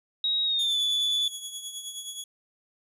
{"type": "tone with pitch glide", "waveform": "sine", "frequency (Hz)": [3800, 3465], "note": ["A#7", "A7"], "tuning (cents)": [33, -27], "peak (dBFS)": -23, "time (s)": [0.24, 1.28], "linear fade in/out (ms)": 2, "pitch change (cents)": -160, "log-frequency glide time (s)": [0.44, 0.8]}
{"type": "tone with tremolo", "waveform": "20% pulse", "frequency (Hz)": 3360, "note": "G#7", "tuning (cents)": 19, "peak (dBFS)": -27, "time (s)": [0.59, 2.24], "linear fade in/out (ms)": 2, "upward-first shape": "triangle", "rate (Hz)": 9.5, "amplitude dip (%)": 65}
{"effects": []}